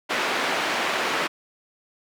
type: band-pass noise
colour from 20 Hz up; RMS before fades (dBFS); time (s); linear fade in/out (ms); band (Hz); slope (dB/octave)
white; -25; 0.09-1.28; 20; 290 to 2200; 12
effects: none